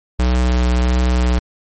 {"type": "tone with vibrato", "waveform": "square", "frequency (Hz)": 61.74, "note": "B1", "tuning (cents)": 0, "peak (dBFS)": -13, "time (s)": [0.19, 1.39], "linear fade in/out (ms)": 5, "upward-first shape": "sine", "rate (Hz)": 1.5, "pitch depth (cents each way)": 11, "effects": ["MP3 32 kbps"]}